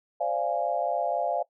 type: chord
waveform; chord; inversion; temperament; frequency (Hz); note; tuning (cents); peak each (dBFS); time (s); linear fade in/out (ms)
sine; D half-diminished seventh; third; equal with one note detuned; 523.3 / 587.3 / 693.6 / 830.6; C5 / D5 / F5 / Ab5; 0 / 0 / -12 / 0; -33 / -30 / -28 / -32; 0.2-1.43; 10
effects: noise-tail reverb RT60 0.1 s tail -19 dB re dry

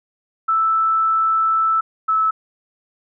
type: tone pair in turn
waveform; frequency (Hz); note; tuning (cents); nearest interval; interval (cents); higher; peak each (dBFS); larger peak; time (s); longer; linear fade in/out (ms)
sine; 1318.5 / 1304.1; E6 / E6; 0 / -19; unison; 19; first; -14; neither; 0.48-1.81 / 2.08-2.31; first; 10
effects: none

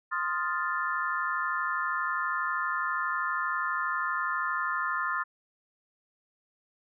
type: chord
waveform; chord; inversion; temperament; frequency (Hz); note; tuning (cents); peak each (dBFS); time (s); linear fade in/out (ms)
sine; F dominant seventh; second; equal; 1046.5 / 1244.5 / 1396.9 / 1760; C6 / Eb6 / F6 / A6; 0 / 0 / 0 / 0; -33; 0.11-5.24; 20
effects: none

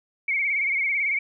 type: tone with vibrato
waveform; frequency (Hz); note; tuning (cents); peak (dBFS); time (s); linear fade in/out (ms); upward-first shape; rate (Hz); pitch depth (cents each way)
sine; 2217; C#7; 0; -21; 0.28-1.19; 5; sine; 18; 77
effects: none

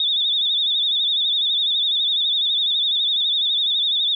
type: tone with vibrato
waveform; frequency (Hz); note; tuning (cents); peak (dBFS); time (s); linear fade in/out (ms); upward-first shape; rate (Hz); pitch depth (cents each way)
sine; 3596; A7; +37; -17; 0-4.15; 2; sine; 12; 85
effects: none

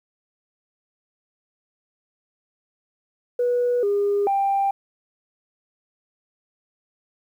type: tone with pitch steps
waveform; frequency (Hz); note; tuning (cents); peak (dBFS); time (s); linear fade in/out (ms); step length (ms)
sine; 488.1 / 405.7 / 790; B4 / G#4 / G5; -20 / -41 / +13; -17; 3.39-4.71; 5; 440
effects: tanh soft clip ceiling -14 dBFS + 9-bit

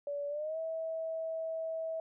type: tone with pitch glide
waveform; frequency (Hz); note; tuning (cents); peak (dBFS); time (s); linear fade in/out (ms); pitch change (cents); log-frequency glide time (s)
sine; 574 to 648; D5 to E5; -40 to -30; -34; 0.07-2; 2; +210; 0.28-0.58
effects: none

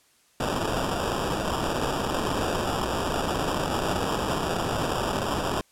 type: noise with sample-and-hold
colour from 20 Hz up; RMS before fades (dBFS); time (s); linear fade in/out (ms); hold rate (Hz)
violet; -27; 0.4-5.61; 2; 2100
effects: white hiss -62 dBFS RMS until 5.71 s + low-pass 11000 Hz 12 dB/octave

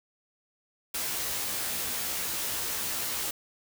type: noise with comb filter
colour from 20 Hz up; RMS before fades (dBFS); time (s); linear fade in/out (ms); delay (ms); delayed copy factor
white; -32; 0.94-3.31; 5; 16; +0.85
effects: none

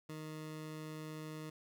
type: tone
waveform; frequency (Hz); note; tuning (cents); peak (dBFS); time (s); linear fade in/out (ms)
20% pulse; 155.56; D#3; 0; -39; 0.09-1.5; 5
effects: none

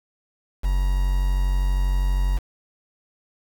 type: tone with quantisation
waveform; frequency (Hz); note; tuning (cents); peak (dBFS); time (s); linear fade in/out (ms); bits
triangle; 46.25; F#1; 0; -16; 0.63-2.39; 20; 6
effects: none

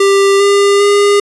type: tone with pitch steps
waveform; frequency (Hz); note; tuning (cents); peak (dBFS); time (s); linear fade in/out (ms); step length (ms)
square; 395.1 / 401.5 / 406.5; G4 / G4 / G#4; +14 / +41 / -37; -7; 0-1.2; 5; 400
effects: resampled to 24000 Hz

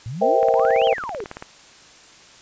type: exponential two-way sweep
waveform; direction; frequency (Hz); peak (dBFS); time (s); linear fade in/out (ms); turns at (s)
sine; up then down; 105.3 to 3286 to 369.2; -27; 0.06-1.24; 0; 0.86
type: chord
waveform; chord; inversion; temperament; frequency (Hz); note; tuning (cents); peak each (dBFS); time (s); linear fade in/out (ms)
sine; C dominant seventh; third; equal with one note detuned; 466.2 / 523.3 / 650.2 / 784; Bb4 / C5 / E5 / G5; 0 / 0 / -24 / 0; -20; 0.21-0.94; 10
type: click train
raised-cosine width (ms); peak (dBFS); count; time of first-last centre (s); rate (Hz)
0.5; -17; 19; 0.43-1.424; 18.1
effects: white hiss -47 dBFS RMS until 2.41 s + resampled to 16000 Hz

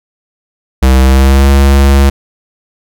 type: tone with pitch glide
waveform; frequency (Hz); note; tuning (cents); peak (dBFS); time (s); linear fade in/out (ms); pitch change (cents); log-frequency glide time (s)
square; 65.41 to 68.94; C2 to C#2; 0 to -9; -4; 0.82-2.1; 10; +91; 1.01-1.5
effects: none

